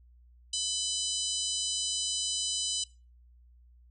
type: harmonic tone with a mistuned harmonic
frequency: 1000 Hz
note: B5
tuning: 21 cents sharp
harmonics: 3 / 4 / 5 / 6 / 7 / 8 / 9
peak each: -35 / -36 / -37 / -38 / -38 / -39 / -40 dBFS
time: 0.53-2.84 s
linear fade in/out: 5 ms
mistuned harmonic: 7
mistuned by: +23 cents
effects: noise-tail reverb RT60 0.3 s tail -21 dB re dry + added 60 Hz sine -55 dBFS peak until 3.9 s